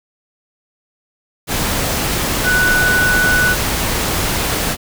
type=tone in noise; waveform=sine; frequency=1484 Hz; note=F#6; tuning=5 cents sharp; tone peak=-12 dBFS; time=2.43-3.56 s; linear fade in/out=50 ms; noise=pink; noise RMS=-18 dBFS; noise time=1.47-4.77 s; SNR=+3 dB; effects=none